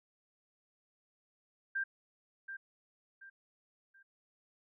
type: tone with echo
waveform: sine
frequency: 1584 Hz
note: G6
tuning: 18 cents sharp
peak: -32 dBFS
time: 1.75-1.84 s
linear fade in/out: 10 ms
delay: 730 ms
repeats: 3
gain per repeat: -9 dB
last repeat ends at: 4.03 s
effects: none